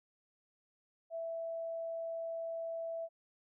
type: tone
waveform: sine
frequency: 661 Hz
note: E5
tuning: 5 cents sharp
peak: -37 dBFS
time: 1.1-3.09 s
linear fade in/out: 50 ms
effects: none